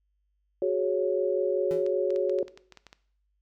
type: chord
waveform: sine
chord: F# suspended second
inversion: none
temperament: equal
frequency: 370 / 415.3 / 554.4 Hz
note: F#4 / G#4 / C#5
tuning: 0 / 0 / 0 cents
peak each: -26 / -29 / -27 dBFS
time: 0.62-2.43 s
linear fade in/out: 2 ms
type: tone with exponential decay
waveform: 30% pulse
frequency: 168.1 Hz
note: E3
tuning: 34 cents sharp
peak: -32 dBFS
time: 1.71-1.93 s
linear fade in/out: 0 ms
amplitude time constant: 46 ms
type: clicks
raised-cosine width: 0.2 ms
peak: -29 dBFS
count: 11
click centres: 1.864 / 2.105 / 2.161 / 2.296 / 2.387 / 2.481 / 2.575 / 2.723 / 2.773 / 2.867 / 2.929 s
effects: noise-tail reverb RT60 0.6 s tail -17 dB re dry + added 50 Hz sine -70 dBFS peak until 3.41 s